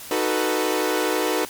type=chord; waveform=sawtooth; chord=B dominant seventh; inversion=first; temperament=equal with one note detuned; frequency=311.1 / 370 / 441.8 / 493.9 Hz; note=D#4 / F#4 / A4 / B4; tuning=0 / 0 / +7 / 0 cents; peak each=-22 dBFS; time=0.11-1.45 s; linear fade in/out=2 ms; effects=white hiss -38 dBFS RMS until 1.49 s + MP3 96 kbps